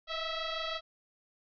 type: tone with frequency modulation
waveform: sine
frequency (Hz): 1317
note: E6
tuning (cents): -2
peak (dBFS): -33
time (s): 0.07-0.81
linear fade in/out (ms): 50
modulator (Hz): 652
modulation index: 4.5
effects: none